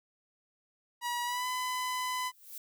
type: tone with pitch glide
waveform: sawtooth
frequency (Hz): 963 to 1006.8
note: B5 to B5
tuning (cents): -44 to +33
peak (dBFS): -28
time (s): 1.01-2.32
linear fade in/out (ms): 50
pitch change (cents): +77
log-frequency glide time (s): 1.24-1.47
type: noise with exponential growth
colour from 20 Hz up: violet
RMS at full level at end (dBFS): -41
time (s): 2.17-2.58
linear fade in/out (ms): 2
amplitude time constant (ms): 87
effects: none